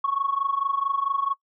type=tone with amplitude modulation; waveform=sine; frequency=1106 Hz; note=C#6; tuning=4 cents flat; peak=-18 dBFS; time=0.04-1.34 s; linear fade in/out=5 ms; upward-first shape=sine; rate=24.5 Hz; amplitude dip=85%; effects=noise-tail reverb RT60 0.1 s tail -21 dB re dry + tanh soft clip ceiling -14 dBFS